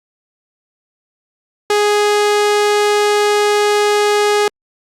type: tone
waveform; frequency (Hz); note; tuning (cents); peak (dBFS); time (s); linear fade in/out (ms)
sawtooth; 415.3; G#4; 0; -7; 1.7-4.48; 2
effects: low-pass 9000 Hz 12 dB/octave + Opus 48 kbps